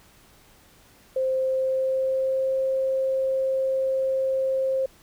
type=tone with pitch glide; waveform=sine; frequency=523.3 to 530 Hz; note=C5 to C5; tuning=0 to +22 cents; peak=-21 dBFS; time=1.16-4.86 s; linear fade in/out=5 ms; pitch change=+22 cents; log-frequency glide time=1.34-2.6 s; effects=pink hiss -55 dBFS RMS until 5.02 s